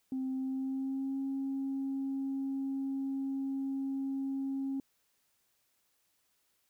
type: tone with pitch glide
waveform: sine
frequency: 261.9 to 271 Hz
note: C4 to C#4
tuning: +2 to -39 cents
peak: -31 dBFS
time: 0.12-4.8 s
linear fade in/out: 2 ms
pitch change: +59 cents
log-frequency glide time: 0.3-1.19 s
effects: tanh soft clip ceiling -29 dBFS + white hiss -75 dBFS RMS until 6.69 s